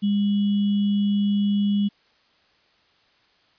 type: tone with sample-and-hold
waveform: sine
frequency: 203.3 Hz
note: G#3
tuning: 37 cents flat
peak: -18 dBFS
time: 0.02-1.89 s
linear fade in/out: 20 ms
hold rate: 3150 Hz
effects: white hiss -61 dBFS RMS until 3.58 s + resampled to 11025 Hz